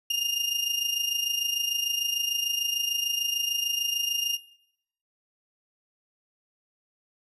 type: tone with amplitude modulation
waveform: 35% pulse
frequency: 2822 Hz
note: F7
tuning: 17 cents sharp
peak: -21 dBFS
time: 0.1-4.37 s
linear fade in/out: 5 ms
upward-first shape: sine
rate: 26.7 Hz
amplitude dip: 65%
effects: noise-tail reverb RT60 0.7 s tail -18 dB re dry + resampled to 32000 Hz